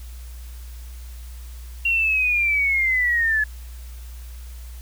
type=linear sweep; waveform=sine; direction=down; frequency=2763 to 1701 Hz; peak=-17 dBFS; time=1.85-3.44 s; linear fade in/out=5 ms; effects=added 60 Hz sine -34 dBFS peak until 4.81 s + white hiss -49 dBFS RMS until 4.81 s